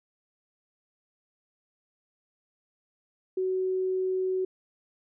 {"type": "tone", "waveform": "sine", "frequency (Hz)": 373.9, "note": "F#4", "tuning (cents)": 18, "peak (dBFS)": -25, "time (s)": [3.37, 4.45], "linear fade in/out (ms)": 5, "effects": []}